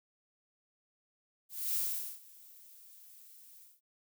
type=noise with ADSR envelope; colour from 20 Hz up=violet; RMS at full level=-32 dBFS; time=1.49-3.81 s; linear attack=260 ms; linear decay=440 ms; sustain=-24 dB; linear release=190 ms; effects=none